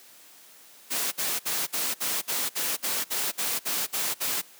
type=noise bursts; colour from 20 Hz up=white; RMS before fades=-28 dBFS; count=13; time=0.9-4.42 s; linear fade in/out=20 ms; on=220 ms; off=55 ms; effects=white hiss -52 dBFS RMS until 4.59 s + high-pass 200 Hz 12 dB/octave